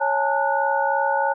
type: tone cluster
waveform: sine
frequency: 553 / 836 / 899 / 1468 Hz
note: C#5 / G#5 / A5 / F#6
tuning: -4 / +11 / +37 / -14 cents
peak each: -24 / -24 / -22 / -26 dBFS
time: 0-1.34 s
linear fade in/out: 20 ms
effects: none